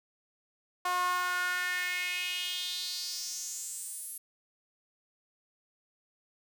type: tone with high-pass filter sweep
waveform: sawtooth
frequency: 360.3 Hz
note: F#4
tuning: 46 cents flat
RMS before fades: -34 dBFS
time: 0.85-4.18 s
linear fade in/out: 5 ms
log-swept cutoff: 920 to 11000 Hz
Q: 4.2
effects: none